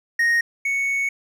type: tone pair in turn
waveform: triangle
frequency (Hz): 1864.7 / 2218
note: A#6 / C#7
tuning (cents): 0 / 0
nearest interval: minor third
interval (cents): 300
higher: second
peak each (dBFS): -14 / -18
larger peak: first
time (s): 0.19-0.41 / 0.65-1.09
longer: second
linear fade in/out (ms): 5
effects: none